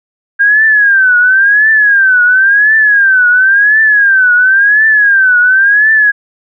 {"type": "tone with vibrato", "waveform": "sine", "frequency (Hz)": 1603, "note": "G6", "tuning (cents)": 38, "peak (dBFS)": -4, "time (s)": [0.39, 6.12], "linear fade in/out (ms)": 20, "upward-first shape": "triangle", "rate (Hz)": 0.95, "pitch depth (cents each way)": 180, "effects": []}